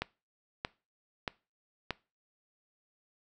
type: click train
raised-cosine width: 0.3 ms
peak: -16 dBFS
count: 4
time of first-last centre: 0.02-1.907 s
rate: 1.59 Hz
effects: noise-tail reverb RT60 0.3 s tail -21 dB re dry